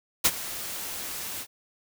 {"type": "noise with ADSR envelope", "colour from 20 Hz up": "white", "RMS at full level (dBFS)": -18, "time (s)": [0.24, 1.47], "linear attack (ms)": 15, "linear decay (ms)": 47, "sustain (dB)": -17, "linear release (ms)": 67, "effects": []}